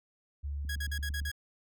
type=tone with pitch glide; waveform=sine; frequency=71.4 to 71.94 Hz; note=D2 to D2; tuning=-48 to -35 cents; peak=-33 dBFS; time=0.43-1.31 s; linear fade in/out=20 ms; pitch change=+13 cents; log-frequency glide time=0.71-1.19 s
type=click train; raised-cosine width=5 ms; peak=-35 dBFS; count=6; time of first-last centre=0.65-1.217 s; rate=8.82 Hz
type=tone bursts; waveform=sawtooth; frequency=1656 Hz; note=G#6; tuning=5 cents flat; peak=-32 dBFS; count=6; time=0.69-1.316 s; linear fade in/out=5 ms; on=66 ms; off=46 ms
effects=none